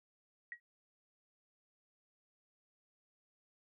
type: tone with exponential decay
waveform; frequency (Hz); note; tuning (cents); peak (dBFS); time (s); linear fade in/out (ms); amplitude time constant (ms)
sine; 1907; A#6; +39; -38; 0.52-0.6; 1; 17
effects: none